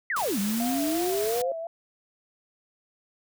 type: exponential two-way sweep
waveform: sine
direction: down then up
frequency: 2096 to 193.8 to 549 Hz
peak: -25 dBFS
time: 0.1-1.52 s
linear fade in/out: 2 ms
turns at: 0.39 s
type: noise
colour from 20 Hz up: white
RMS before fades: -34 dBFS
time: 0.16-1.42 s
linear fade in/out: 5 ms
type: tone with vibrato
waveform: sine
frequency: 685 Hz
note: F5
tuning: 34 cents flat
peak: -31 dBFS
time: 0.6-1.67 s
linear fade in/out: 2 ms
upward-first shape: sine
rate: 2.8 Hz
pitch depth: 80 cents each way
effects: none